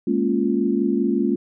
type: chord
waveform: sine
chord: Bb minor seventh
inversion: third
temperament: equal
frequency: 207.7 / 233.1 / 277.2 / 349.2 Hz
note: Ab3 / Bb3 / Db4 / F4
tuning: 0 / 0 / 0 / 0 cents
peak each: -23 dBFS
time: 0.07-1.36 s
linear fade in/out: 5 ms
effects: none